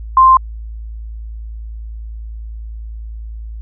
sine tone, 1047 Hz, C6, 1 cent sharp, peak -4 dBFS, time 0.17-0.37 s, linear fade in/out 2 ms, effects added 55 Hz sine -25 dBFS peak until 3.61 s

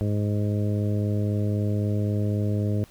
harmonic tone, 103.83 Hz, G#2, in tune, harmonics 1 / 2 / 3 / 4 / 5 / 6, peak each -23 / -29 / -33 / -35 / -37 / -39 dBFS, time 0.01-2.84 s, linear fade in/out 0 ms, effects pink hiss -54 dBFS RMS until 2.9 s

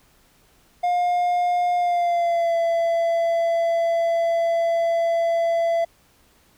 triangle tone with pitch glide, 710 to 671.7 Hz, F5 to E5, +28 to +32 cents, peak -16 dBFS, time 0.83-5.85 s, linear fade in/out 10 ms, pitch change -96 cents, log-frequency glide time 1.76-2.56 s, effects pink hiss -58 dBFS RMS until 6.57 s

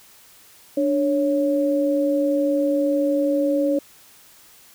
sine tone pair together, 293.5 / 555 Hz, D4 / C#5, -1 / +2 cents, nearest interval major seventh, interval 1103 cents, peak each -20 dBFS, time 0.77-3.79 s, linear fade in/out 5 ms, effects white hiss -50 dBFS RMS until 4.74 s

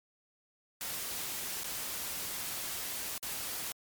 white noise with dropouts, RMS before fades -38 dBFS, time 0.81-3.72 s, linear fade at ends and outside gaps 0 ms, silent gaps 1.634-1.643 / 3.179-3.228 s, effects MP3 96 kbps

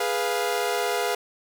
sawtooth chord, F diminished, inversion first, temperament equal with one note detuned, 415.3 / 491.3 / 698.5 Hz, Ab4 / Cb5 / F5, 0 / -9 / 0 cents, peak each -24 dBFS, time 0-1.15 s, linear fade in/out 5 ms, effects none

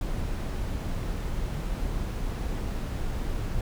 brown noise, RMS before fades -30 dBFS, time 0.01-3.61 s, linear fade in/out 2 ms, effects none

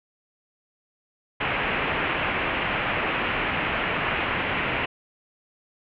white low-pass noise, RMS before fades -26 dBFS, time 1.4-4.86 s, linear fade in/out 10 ms, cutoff 2800 Hz, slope 48 dB/octave, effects none

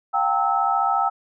sine tone cluster, 715 / 789 / 905 / 1303 Hz, F5 / G5 / A5 / E6, +41 / +11 / +48 / -20 cents, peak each -27 / -21 / -27 / -22 dBFS, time 0.13-1.1 s, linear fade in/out 20 ms, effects none

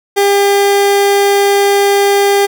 30% pulse tone, 401.1 Hz, G4, 40 cents sharp, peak -5 dBFS, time 0.16-2.47 s, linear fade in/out 20 ms, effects none

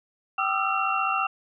sine tone cluster, 773 / 1199 / 1300 / 1355 / 2735 Hz, G5 / D6 / E6 / E6 / F7, -24 / +36 / -24 / +47 / -37 cents, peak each -29 dBFS, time 0.38-1.27 s, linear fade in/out 5 ms, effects none

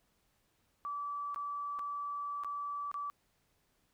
sine tone with dropouts, 1155 Hz, D6, 29 cents flat, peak -36 dBFS, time 0.85-3.1 s, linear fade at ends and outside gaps 0 ms, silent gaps 1.345-1.36 / 1.789-1.793 / 2.436-2.446 / 2.915-2.942 s, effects pink hiss -75 dBFS RMS until 3.93 s

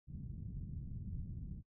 white low-pass noise, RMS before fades -45 dBFS, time 0.07-1.63 s, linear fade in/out 50 ms, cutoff 160 Hz, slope 24 dB/octave, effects noise-tail reverb RT60 0.1 s tail -20 dB re dry

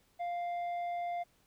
triangle tone with tanh clipping, 698.5 Hz, F5, in tune, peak -35 dBFS, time 0.19-1.24 s, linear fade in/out 20 ms, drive 10 dB, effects pink hiss -70 dBFS RMS until 1.46 s

